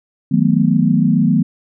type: chord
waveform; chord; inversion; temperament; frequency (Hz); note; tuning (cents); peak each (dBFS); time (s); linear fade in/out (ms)
sine; B dominant seventh; first; equal with one note detuned; 158.56 / 185 / 220 / 246.9; D#3 / F#3 / A3 / B3; +33 / 0 / 0 / 0; -16; 0.31-1.43; 10
effects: none